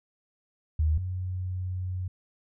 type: tone pair in turn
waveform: sine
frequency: 77.9 / 91.84 Hz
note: D#2 / F#2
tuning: +3 / -12 cents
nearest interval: minor third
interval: 285 cents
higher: second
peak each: -21 / -29 dBFS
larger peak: first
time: 0.79-0.98 / 0.98-2.08 s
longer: second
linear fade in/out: 5 ms
effects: none